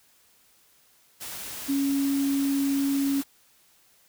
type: tone in noise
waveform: sine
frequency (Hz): 277.2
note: C#4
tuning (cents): 0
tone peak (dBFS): -22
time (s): 1.68-3.22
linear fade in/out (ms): 20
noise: white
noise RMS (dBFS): -37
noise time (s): 1.2-3.24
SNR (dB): +12
effects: white hiss -61 dBFS RMS until 4.08 s